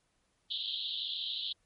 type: band-pass noise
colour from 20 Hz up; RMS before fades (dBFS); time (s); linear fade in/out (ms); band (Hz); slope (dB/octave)
pink; -37; 0.5-1.53; 10; 3100 to 4100; 96
effects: pink hiss -75 dBFS RMS until 1.65 s + MP3 48 kbps